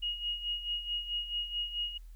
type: tone with tremolo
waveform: sine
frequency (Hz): 2879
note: F#7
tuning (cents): -48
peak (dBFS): -30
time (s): 0.02-1.98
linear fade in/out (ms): 10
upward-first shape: sine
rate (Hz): 4.6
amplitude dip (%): 70
effects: added 41 Hz sine -46 dBFS peak until 2.15 s + white hiss -70 dBFS RMS until 2.15 s